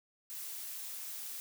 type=noise; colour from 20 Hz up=blue; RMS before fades=-43 dBFS; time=0.3-1.4 s; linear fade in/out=0 ms; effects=none